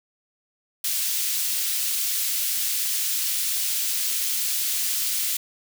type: high-pass noise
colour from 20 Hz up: white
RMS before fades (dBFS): -25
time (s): 0.84-5.37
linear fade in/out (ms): 5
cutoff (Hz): 2900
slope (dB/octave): 12
effects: none